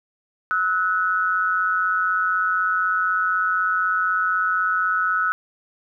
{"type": "tone pair together", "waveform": "sine", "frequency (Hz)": [1296, 1480], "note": ["E6", "F#6"], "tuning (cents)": [-30, 0], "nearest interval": "major second", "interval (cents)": 230, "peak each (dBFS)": [-21, -21], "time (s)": [0.51, 5.32], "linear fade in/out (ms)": 0, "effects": []}